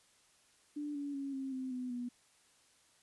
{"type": "tone with pitch steps", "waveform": "sine", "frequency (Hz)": [294.2, 285.2, 276.4, 267.9, 259.7, 251.7, 244], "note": ["D4", "C#4", "C#4", "C4", "C4", "B3", "B3"], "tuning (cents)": [3, 49, -5, 41, -13, 33, -21], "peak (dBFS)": -37, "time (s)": [0.76, 2.09], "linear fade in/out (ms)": 10, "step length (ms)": 190, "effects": ["white hiss -68 dBFS RMS until 3.02 s", "resampled to 24000 Hz"]}